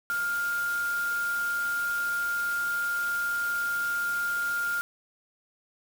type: tone in noise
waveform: sine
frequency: 1406 Hz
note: F6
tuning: 11 cents sharp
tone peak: -26 dBFS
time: 0.1-4.81 s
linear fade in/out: 0 ms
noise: white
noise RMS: -41 dBFS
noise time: 0.1-4.81 s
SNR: +12 dB
effects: none